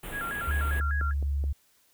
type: band-stop noise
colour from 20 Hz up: pink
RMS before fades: -39 dBFS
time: 0.03-0.8 s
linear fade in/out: 5 ms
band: 3400 to 8400 Hz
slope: 48 dB/octave
type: tone with vibrato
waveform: sine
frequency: 1511 Hz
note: F#6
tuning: 36 cents sharp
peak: -31 dBFS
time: 0.11-1.14 s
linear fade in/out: 50 ms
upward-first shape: square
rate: 5 Hz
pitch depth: 160 cents each way
type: tone with pitch glide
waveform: sine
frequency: 71.2 to 70.55 Hz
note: C#2 to C#2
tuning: +47 to +31 cents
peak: -25 dBFS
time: 0.47-1.53 s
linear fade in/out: 10 ms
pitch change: -16 cents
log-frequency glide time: 0.67-1.36 s
type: click train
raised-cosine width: 2 ms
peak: -28 dBFS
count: 4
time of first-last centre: 0.8-1.44 s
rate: 4.69 Hz
effects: white hiss -65 dBFS RMS until 1.93 s